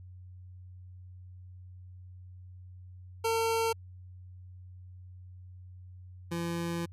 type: tone pair in turn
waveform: 25% pulse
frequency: 453.2 / 169.76 Hz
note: A#4 / F3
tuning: -49 / -49 cents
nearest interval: octave + perfect fourth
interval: 1700 cents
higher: first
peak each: -23 / -28 dBFS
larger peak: first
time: 3.24-3.73 / 6.31-6.86 s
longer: second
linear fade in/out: 10 ms
effects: added 91 Hz sine -46 dBFS peak until 6.92 s + resampled to 32000 Hz